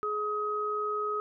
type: tone pair together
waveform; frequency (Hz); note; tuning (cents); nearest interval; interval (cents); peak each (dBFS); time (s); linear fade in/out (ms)
sine; 420.8 / 1264; G#4 / D#6; +23 / +27; octave + perfect fifth; 1904; -33 / -30; 0.03-1.2; 0
effects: none